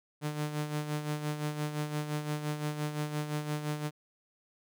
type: tone with tremolo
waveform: sawtooth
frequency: 150 Hz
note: D3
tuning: 37 cents sharp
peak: -26 dBFS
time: 0.21-3.91 s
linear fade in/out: 50 ms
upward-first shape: sine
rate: 5.8 Hz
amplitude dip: 60%
effects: none